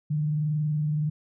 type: tone with frequency modulation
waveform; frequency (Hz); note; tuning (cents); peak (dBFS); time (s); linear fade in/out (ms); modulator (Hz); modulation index
sine; 151.3; D#3; -48; -23; 0.1-1.1; 10; 21.5; 0.22
effects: none